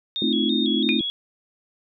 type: tone with vibrato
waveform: sine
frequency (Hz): 3506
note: A7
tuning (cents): -7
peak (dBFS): -24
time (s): 0.16-1.1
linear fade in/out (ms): 0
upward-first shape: square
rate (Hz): 3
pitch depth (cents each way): 81
type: chord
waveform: sine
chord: F dominant seventh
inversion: first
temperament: equal with one note detuned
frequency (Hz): 220 / 261.6 / 311.1 / 343.4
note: A3 / C4 / Eb4 / F4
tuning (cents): 0 / 0 / 0 / -29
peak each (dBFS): -24 / -25 / -26 / -27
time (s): 0.22-1.01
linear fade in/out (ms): 2
type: tone with exponential decay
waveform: sine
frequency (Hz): 2455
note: D#7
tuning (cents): -24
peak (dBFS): -17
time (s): 0.89-1.04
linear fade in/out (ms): 0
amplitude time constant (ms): 32
effects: none